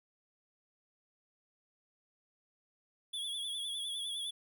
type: tone with vibrato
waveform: square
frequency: 3396 Hz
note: G#7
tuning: 38 cents sharp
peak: -37 dBFS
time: 3.13-4.31 s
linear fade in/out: 10 ms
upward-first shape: triangle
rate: 9.8 Hz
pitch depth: 74 cents each way
effects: none